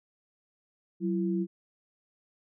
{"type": "tone pair together", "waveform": "sine", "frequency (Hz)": [187.34, 336.9], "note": ["F#3", "E4"], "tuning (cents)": [22, 38], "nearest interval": "minor seventh", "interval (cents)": 1016, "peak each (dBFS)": [-28, -30], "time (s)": [1, 1.47], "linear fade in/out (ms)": 50, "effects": []}